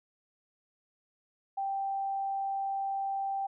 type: tone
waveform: sine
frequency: 784 Hz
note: G5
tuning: in tune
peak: -30 dBFS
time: 1.57-3.47 s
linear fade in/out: 10 ms
effects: none